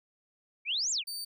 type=exponential two-way sweep; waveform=sine; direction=up then down; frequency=2217 to 7610 to 2217 Hz; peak=-28 dBFS; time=0.65-1.04 s; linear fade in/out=50 ms; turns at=0.91 s
type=tone; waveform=sawtooth; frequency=4594 Hz; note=D8; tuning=39 cents flat; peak=-33 dBFS; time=1.07-1.25 s; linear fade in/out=10 ms
effects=none